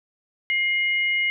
sine tone pair together, 2120 / 2915 Hz, C7 / F#7, +22 / -26 cents, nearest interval tritone, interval 552 cents, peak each -20 / -28 dBFS, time 0.5-1.3 s, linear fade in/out 0 ms, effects none

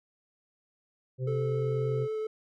harmonic tone, 129.1 Hz, C3, 23 cents flat, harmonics 1 / 3 / 4, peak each -29 / -39 / -41 dBFS, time 1.18-2.08 s, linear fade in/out 50 ms
triangle tone with vibrato, 434.9 Hz, A4, 20 cents flat, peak -28 dBFS, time 1.27-2.27 s, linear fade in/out 5 ms, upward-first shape triangle, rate 7.3 Hz, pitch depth 10 cents each way
effects none

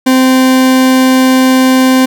40% pulse tone, 259.5 Hz, C4, 14 cents flat, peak -4 dBFS, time 0.06-2.06 s, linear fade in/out 10 ms, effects none

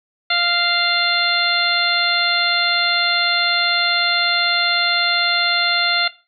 harmonic tone with a mistuned harmonic, 696 Hz, F5, 6 cents flat, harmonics 1 / 2 / 3 / 4 / 5 / 6, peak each -25 / -21 / -21 / -24 / -21 / -21 dBFS, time 0.3-6.08 s, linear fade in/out 5 ms, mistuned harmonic 5, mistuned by +27 cents, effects noise-tail reverb RT60 0.3 s tail -17 dB re dry

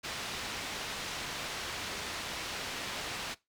white low-pass noise, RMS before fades -39 dBFS, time 0.03-3.35 s, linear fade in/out 20 ms, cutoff 4200 Hz, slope 12 dB/octave, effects noise-tail reverb RT60 0.2 s tail -19 dB re dry

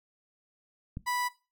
click, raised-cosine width 5 ms, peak -24 dBFS, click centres 0.971 s
30% pulse tone, 985 Hz, B5, 5 cents flat, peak -26 dBFS, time 1.06-1.29 s, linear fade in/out 20 ms
effects noise-tail reverb RT60 0.3 s tail -18 dB re dry

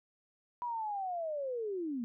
sine linear sweep, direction down, 985 to 223.7 Hz, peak -34 dBFS, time 0.62-2.04 s, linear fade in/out 0 ms, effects none

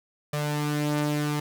sawtooth tone pair together, 148.22 / 297.2 Hz, D3 / D4, +16 / +21 cents, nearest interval octave, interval 1205 cents, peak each -22 / -27 dBFS, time 0.33-1.4 s, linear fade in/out 5 ms, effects none

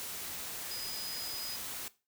sine tone in noise, 4978 Hz, D#8, in tune, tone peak -39 dBFS, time 0.71-1.56 s, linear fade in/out 0 ms, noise white, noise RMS -41 dBFS, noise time 0-1.88 s, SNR -1 dB, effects noise-tail reverb RT60 0.3 s tail -18 dB re dry

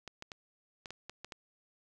clicks, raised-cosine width 0.2 ms, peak -26 dBFS, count 8, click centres 0.077 / 0.224 / 0.318 / 0.858 / 0.906 / 1.096 / 1.246 / 1.322 s, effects none

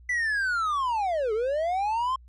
triangle linear two-way sweep, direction down then up, 2000 to 415.3 to 1066 Hz, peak -22 dBFS, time 0.09-2.16 s, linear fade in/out 5 ms, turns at 1.33 s, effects added 60 Hz sine -48 dBFS peak until 2.28 s + resampled to 24000 Hz

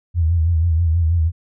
sine tone with vibrato, 82.9 Hz, E2, 10 cents sharp, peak -13 dBFS, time 0.14-1.32 s, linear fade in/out 50 ms, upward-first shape sine, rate 6.2 Hz, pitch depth 83 cents each way, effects none

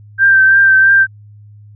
sine tone with vibrato, 1568 Hz, G6, in tune, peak -5 dBFS, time 0.18-1.07 s, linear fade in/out 50 ms, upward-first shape triangle, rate 3 Hz, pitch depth 29 cents each way, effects added 104 Hz sine -36 dBFS peak until 1.75 s

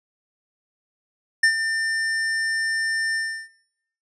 square tone with ADSR envelope, 1800 Hz, A6, 39 cents sharp, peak -13 dBFS, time 1.43-3.49 s, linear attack 6 ms, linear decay 76 ms, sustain -10 dB, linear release 340 ms, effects noise-tail reverb RT60 0.8 s tail -17 dB re dry + resampled to 22050 Hz

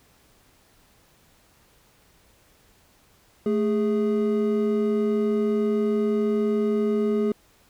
triangle tone pair together, 218.4 / 413.4 Hz, A3 / G#4, -13 / -8 cents, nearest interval major seventh, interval 1105 cents, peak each -21 dBFS, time 3.46-7.32 s, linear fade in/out 2 ms, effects pink hiss -59 dBFS RMS until 7.69 s

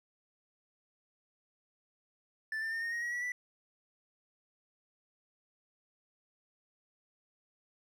triangle tone with pitch steps, 1760 / 1788.7 / 1817.9 / 1847.5 / 1877.6 / 1908.2 / 1939.4 / 1971 Hz, A6 / A6 / A#6 / A#6 / A#6 / A#6 / B6 / B6, 0 / +28 / -44 / -16 / +12 / +40 / -32 / -4 cents, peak -32 dBFS, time 2.52-3.32 s, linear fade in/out 2 ms, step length 100 ms, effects none

